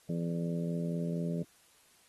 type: harmonic tone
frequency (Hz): 84.4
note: E2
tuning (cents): +41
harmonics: 2 / 3 / 4 / 5 / 6 / 7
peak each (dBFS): -32 / -40 / -45 / -42 / -49 / -44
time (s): 0.09-1.43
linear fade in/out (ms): 5
effects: white hiss -64 dBFS RMS until 2.08 s + AAC 32 kbps